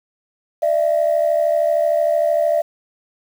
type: tone pair together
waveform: sine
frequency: 597 / 670.1 Hz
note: D5 / E5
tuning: +28 / +28 cents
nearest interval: major second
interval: 200 cents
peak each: -16 dBFS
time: 0.62-2.62 s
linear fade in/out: 10 ms
effects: tanh soft clip ceiling -8 dBFS + 7-bit